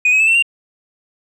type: tone with pitch steps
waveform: sine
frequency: 2480 / 2550 / 2621 / 2695 / 2771 Hz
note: D#7 / D#7 / E7 / E7 / F7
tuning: -6 / +42 / -11 / +38 / -14 cents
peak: -7 dBFS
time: 0.05-0.425 s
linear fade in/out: 5 ms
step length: 75 ms
effects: tanh soft clip ceiling -9 dBFS